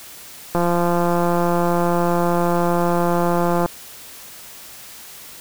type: click train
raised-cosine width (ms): 1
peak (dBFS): -6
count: 539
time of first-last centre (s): 0.55-3.66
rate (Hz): 173
effects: white hiss -39 dBFS RMS until 5.4 s